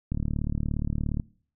click train, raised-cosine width 5 ms, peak -16 dBFS, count 41, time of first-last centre 0.12-1.198 s, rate 37.1 Hz, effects noise-tail reverb RT60 0.5 s tail -23 dB re dry

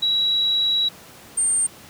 sine tone pair in turn, 3890 / 8733 Hz, B7 / C#9, -27 / -27 cents, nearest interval octave + major second, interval 1400 cents, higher second, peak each -17 dBFS, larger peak neither, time 0.02-0.89 / 1.37-1.67 s, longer first, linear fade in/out 10 ms, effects pink hiss -44 dBFS RMS until 1.89 s + high-pass 100 Hz 12 dB/octave

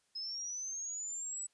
sine linear sweep, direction up, 5100 to 7940 Hz, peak -38 dBFS, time 0.15-1.47 s, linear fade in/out 10 ms, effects white hiss -75 dBFS RMS until 1.53 s + resampled to 22050 Hz

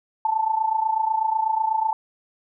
sine tone with amplitude modulation, 880 Hz, A5, in tune, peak -16 dBFS, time 0.25-1.93 s, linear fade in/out 2 ms, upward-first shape sine, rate 28.1 Hz, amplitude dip 75%, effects none

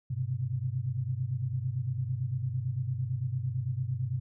sine tone cluster, 99.3 / 126.2 / 135.1 Hz, G2 / B2 / C#3, +23 / +38 / -44 cents, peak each -36 / -31 / -36 dBFS, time 0.1-4.2 s, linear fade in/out 10 ms, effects none

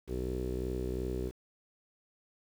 sawtooth tone with low-pass filter, 62.8 Hz, B1, 30 cents sharp, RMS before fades -35 dBFS, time 0.07-1.32 s, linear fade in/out 50 ms, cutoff 400 Hz, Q 6.3, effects 9-bit

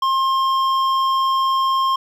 triangle tone with hard clipping, 1064 Hz, C6, 29 cents sharp, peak -17 dBFS, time 0.02-1.96 s, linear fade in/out 5 ms, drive 12 dB, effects none

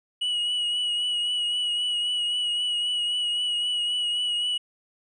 triangle tone with vibrato, 2920 Hz, F#7, 24 cents flat, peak -22 dBFS, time 0.21-4.58 s, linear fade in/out 10 ms, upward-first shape triangle, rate 3.8 Hz, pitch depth 31 cents each way, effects resampled to 24000 Hz

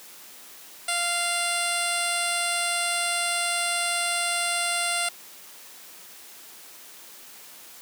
10% pulse tone with low-pass filter, 695 Hz, F5, 9 cents flat, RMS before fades -26 dBFS, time 0.88-5.09 s, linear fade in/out 5 ms, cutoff 8500 Hz, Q 5.9, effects white hiss -46 dBFS RMS until 7.81 s + high-pass 200 Hz 12 dB/octave

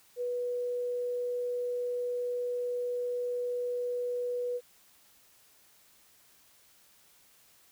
sine tone, 489.7 Hz, B4, 15 cents flat, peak -30 dBFS, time 0.16-4.61 s, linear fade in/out 50 ms, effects white hiss -62 dBFS RMS until 7.71 s

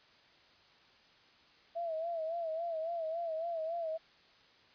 sine tone with vibrato, 659.3 Hz, E5, in tune, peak -34 dBFS, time 1.75-3.98 s, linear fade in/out 20 ms, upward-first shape sine, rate 3.6 Hz, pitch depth 76 cents each way, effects white hiss -63 dBFS RMS until 4.74 s + resampled to 11025 Hz

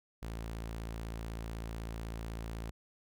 sawtooth tone, 56 Hz, A1, 31 cents sharp, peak -35 dBFS, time 0.22-2.71 s, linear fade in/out 10 ms, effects none

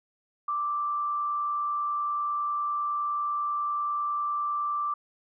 sine tone with frequency modulation, 1174.7 Hz, D6, in tune, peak -26 dBFS, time 0.48-4.94 s, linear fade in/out 5 ms, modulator 110 Hz, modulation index 0.27, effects none

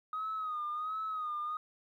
sine tone with vibrato, 1250 Hz, D#6, 8 cents sharp, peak -33 dBFS, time 0.13-1.57 s, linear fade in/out 2 ms, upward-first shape sine, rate 1.4 Hz, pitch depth 68 cents each way, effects tanh soft clip ceiling -30 dBFS + 12-bit

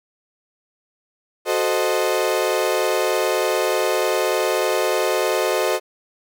35% pulse chord, F# diminished seventh, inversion none, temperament equal, 370 / 440 / 523.3 / 622.3 Hz, F#4 / A4 / C5 / Eb5, 0 / 0 / 0 / 0 cents, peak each -22 dBFS, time 1.45-5.8 s, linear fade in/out 50 ms, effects none

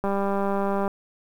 click train, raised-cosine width 1 ms, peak -13 dBFS, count 167, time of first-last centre 0.04-0.878 s, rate 198 Hz, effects 8-bit

